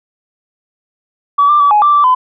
sine tone with pitch steps, 1143 / 1185 / 1147 / 838 / 1174 / 1166 / 1014 Hz, D6 / D6 / D6 / G#5 / D6 / D6 / B5, -47 / +15 / -41 / +15 / -1 / -13 / +45 cents, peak -5 dBFS, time 1.38-2.15 s, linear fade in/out 10 ms, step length 110 ms, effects tanh soft clip ceiling -1 dBFS

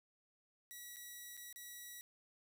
5% pulse tone with dropouts, 1935 Hz, B6, 36 cents flat, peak -39 dBFS, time 0.71-2.01 s, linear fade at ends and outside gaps 0 ms, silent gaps 0.961-0.967 / 1.368-1.375 / 1.527-1.56 s, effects none

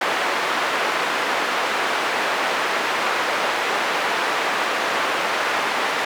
white band-pass noise, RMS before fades -22 dBFS, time 0.01-6.05 s, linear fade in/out 5 ms, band 410 to 1800 Hz, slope 12 dB/octave, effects none

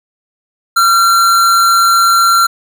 square tone with amplitude modulation, 1368 Hz, F6, 36 cents flat, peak -6 dBFS, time 0.76-2.47 s, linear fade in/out 10 ms, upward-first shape sine, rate 188 Hz, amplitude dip 30%, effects none

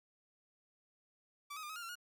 sawtooth tone with pitch steps, 1159 / 1265 / 1202 / 1274 / 1409 / 1361 / 1438 Hz, D6 / D#6 / D6 / D#6 / F6 / F6 / F#6, -23 / +28 / +40 / +41 / +15 / -45 / -50 cents, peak -40 dBFS, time 1.5-1.955 s, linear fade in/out 10 ms, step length 65 ms, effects none

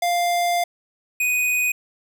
square tone pair in turn, 698.5 / 2489 Hz, F5 / D#7, 0 / 0 cents, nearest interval octave + minor seventh, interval 2200 cents, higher second, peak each -19 dBFS, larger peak neither, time 0.02-0.64 / 1.2-1.72 s, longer first, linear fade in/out 5 ms, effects none

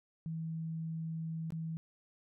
sine tone with dropouts, 162 Hz, E3, 30 cents flat, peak -36 dBFS, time 0.26-1.77 s, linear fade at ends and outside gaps 0 ms, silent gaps 1.505-1.522 s, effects none

